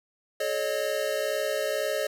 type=tone cluster; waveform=square; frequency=429 / 549 / 611 Hz; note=A4 / C#5 / D#5; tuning=-44 / -17 / -32 cents; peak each=-34 / -31 / -30 dBFS; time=0.4-2.07 s; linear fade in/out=5 ms; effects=none